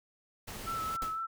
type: noise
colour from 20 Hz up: pink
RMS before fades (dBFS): -43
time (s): 0.47-0.97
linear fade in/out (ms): 10
type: tone with vibrato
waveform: sine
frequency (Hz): 1318.5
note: E6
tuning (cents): 0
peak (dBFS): -33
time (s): 0.66-1.27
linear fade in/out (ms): 20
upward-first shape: sine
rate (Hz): 4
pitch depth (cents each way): 26
type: noise with exponential decay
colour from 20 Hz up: pink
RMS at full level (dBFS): -38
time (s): 1.02-1.26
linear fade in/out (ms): 0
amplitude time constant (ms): 52
effects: none